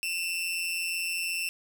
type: tone with amplitude modulation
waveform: sawtooth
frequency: 2683 Hz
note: E7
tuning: 30 cents sharp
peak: -23 dBFS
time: 0.03-1.49 s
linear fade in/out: 0 ms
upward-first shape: sine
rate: 174 Hz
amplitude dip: 60%
effects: none